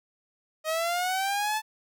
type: linear sweep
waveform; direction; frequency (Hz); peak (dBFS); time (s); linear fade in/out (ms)
sawtooth; up; 622 to 878; -22; 0.64-1.62; 50
effects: none